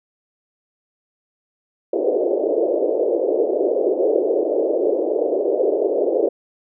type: band-pass noise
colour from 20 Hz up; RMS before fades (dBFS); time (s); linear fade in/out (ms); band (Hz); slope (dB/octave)
pink; -19; 1.93-6.29; 5; 350 to 590; 48
effects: none